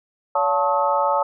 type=tone cluster; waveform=sine; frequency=567 / 708 / 881 / 1088 / 1275 Hz; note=C#5 / F5 / A5 / C#6 / D#6; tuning=+39 / +23 / +2 / -33 / +42 cents; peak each=-22 / -28 / -20 / -27 / -24 dBFS; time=0.35-1.23 s; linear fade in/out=5 ms; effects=none